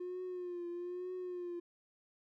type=tone with vibrato; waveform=triangle; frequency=356.6 Hz; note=F4; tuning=36 cents sharp; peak=-36 dBFS; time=0-1.6 s; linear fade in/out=10 ms; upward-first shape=triangle; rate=1.1 Hz; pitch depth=57 cents each way; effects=tanh soft clip ceiling -35 dBFS